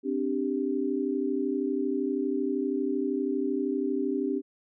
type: chord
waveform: sine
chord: C suspended second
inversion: none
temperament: just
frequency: 261.6 / 294.3 / 392.4 Hz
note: C4 / D4 / G4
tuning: 0 / +4 / +2 cents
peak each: -30 dBFS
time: 0.03-4.42 s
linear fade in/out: 50 ms
effects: none